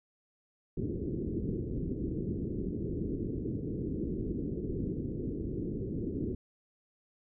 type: low-pass noise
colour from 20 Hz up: white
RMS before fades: -35 dBFS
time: 0.77-6.35 s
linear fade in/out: 5 ms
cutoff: 400 Hz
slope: 48 dB/octave
effects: none